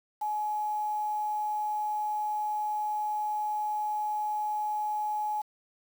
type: tone with quantisation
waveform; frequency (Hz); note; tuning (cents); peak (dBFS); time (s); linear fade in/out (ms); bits
sine; 845; G#5; +30; -28; 0.21-5.42; 10; 8
effects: none